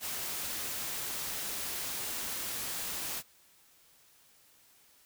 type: noise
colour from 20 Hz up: white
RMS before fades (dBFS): -37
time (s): 0-3.23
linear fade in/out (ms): 50
effects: white hiss -63 dBFS RMS until 5.05 s